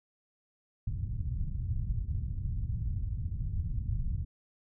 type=low-pass noise; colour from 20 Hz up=white; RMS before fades=-33 dBFS; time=0.87-4.25 s; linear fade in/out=5 ms; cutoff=110 Hz; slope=24 dB/octave; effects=none